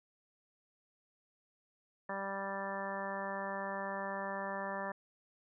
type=harmonic tone; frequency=196 Hz; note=G3; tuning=in tune; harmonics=1 / 2 / 3 / 4 / 5 / 6 / 7 / 8 / 9; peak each=-46 / -49 / -42 / -46 / -43 / -47 / -51 / -53 / -44 dBFS; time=2.09-4.92 s; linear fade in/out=5 ms; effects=none